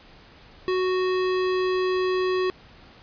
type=tone; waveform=square; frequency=370 Hz; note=F#4; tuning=in tune; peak=-22 dBFS; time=0.68-2.5 s; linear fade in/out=0 ms; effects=pink hiss -50 dBFS RMS until 3.02 s + resampled to 11025 Hz